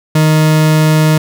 40% pulse tone, 155.56 Hz, D#3, in tune, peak -6 dBFS, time 0.15-1.18 s, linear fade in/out 5 ms, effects none

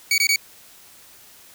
20% pulse tone bursts, 2258 Hz, C#7, 31 cents sharp, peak -11 dBFS, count 3, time 0.11-0.36 s, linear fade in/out 2 ms, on 70 ms, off 20 ms, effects white hiss -48 dBFS RMS until 1.54 s

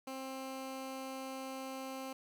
15% pulse tone, 264.7 Hz, C4, 20 cents sharp, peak -35 dBFS, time 0.07-2.13 s, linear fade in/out 5 ms, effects none

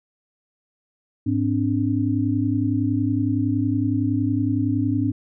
sine tone cluster, 105.1 / 259.5 / 290.3 Hz, G#2 / C4 / D4, +21 / -14 / -20 cents, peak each -23 dBFS, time 1.26-5.12 s, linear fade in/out 10 ms, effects none

